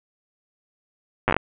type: slowing click train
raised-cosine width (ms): 0.5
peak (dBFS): -4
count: 7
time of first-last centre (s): 1.28-1.366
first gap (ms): 8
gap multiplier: 1.23
effects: resampled to 8000 Hz + 7-bit